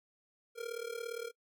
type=tone with amplitude modulation; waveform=square; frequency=466.2 Hz; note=A#4; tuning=in tune; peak=-35 dBFS; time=0.55-1.32 s; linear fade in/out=50 ms; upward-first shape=sine; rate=37.4 Hz; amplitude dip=85%; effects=noise-tail reverb RT60 0.1 s tail -23 dB re dry + MP3 96 kbps